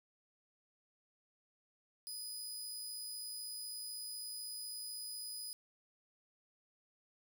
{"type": "tone", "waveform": "20% pulse", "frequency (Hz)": 4978, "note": "D#8", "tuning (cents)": 0, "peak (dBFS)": -37, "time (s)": [2.07, 5.53], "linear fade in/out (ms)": 0, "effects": []}